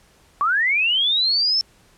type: linear sweep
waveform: sine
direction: up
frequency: 1104 to 5390 Hz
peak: -16 dBFS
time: 0.41-1.61 s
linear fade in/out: 0 ms
effects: pink hiss -55 dBFS RMS until 1.97 s + low-pass 11000 Hz 12 dB/octave